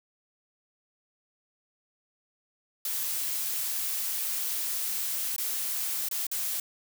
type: noise with dropouts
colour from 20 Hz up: blue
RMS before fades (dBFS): -31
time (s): 2.85-6.6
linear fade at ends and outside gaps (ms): 2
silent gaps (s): 5.363-5.381 / 6.087-6.112 / 6.268-6.314
effects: none